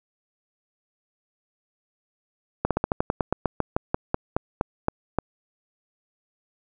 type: slowing click train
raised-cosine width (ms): 1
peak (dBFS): -7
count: 18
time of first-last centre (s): 2.65-5.187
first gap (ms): 57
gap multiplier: 1.11
effects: none